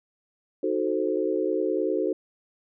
sine chord, D# diminished seventh, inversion none, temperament equal, 311.1 / 370 / 440 / 523.3 Hz, D#4 / F#4 / A4 / C5, 0 / 0 / 0 / 0 cents, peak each -29 / -27 / -28 / -30 dBFS, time 0.63-2.13 s, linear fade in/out 5 ms, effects none

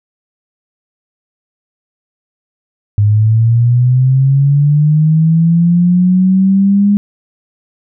sine linear sweep, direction up, 102.2 to 205.1 Hz, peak -6 dBFS, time 2.98-6.97 s, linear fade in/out 0 ms, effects none

